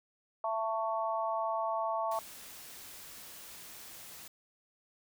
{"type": "harmonic tone", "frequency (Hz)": 222.5, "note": "A3", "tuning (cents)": 20, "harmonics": [3, 4, 5], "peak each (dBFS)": [-34, -35, -36], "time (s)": [0.44, 2.19], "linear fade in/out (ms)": 2}
{"type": "noise", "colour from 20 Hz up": "white", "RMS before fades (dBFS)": -49, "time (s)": [2.11, 4.28], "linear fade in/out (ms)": 5}
{"effects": []}